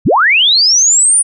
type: linear sweep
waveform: sine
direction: up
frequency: 41.02 to 9640 Hz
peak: -6 dBFS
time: 0.05-1.23 s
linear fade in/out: 20 ms
effects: none